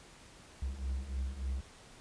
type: beating tone pair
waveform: triangle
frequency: 63.8 / 67.2 Hz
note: C2 / C2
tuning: -43 / +47 cents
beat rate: 3.4 Hz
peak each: -38 / -34 dBFS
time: 0.62-1.61 s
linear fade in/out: 5 ms
effects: pink hiss -56 dBFS RMS until 2 s + resampled to 22050 Hz